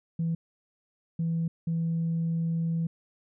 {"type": "tone bursts at uneven times", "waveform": "sine", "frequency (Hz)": 165.3, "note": "E3", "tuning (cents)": 5, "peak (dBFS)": -24, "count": 3, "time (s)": [[0.19, 0.35], [1.19, 1.48], [1.67, 2.87]], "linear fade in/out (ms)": 5, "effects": ["tanh soft clip ceiling -22 dBFS"]}